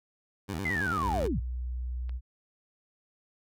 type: tone with vibrato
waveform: 15% pulse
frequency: 88.6 Hz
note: F2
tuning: 25 cents sharp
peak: -26 dBFS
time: 0.48-1.28 s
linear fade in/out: 20 ms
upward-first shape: square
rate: 9.1 Hz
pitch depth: 200 cents each way
type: linear sweep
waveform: sine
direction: down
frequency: 2110 to 61.74 Hz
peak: -28 dBFS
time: 0.65-1.4 s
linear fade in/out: 5 ms
type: tone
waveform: sine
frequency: 61.7 Hz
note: B1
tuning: 1 cent flat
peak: -31 dBFS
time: 1.01-2.21 s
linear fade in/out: 50 ms
type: click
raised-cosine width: 0.3 ms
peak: -34 dBFS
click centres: 2.094 s
effects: none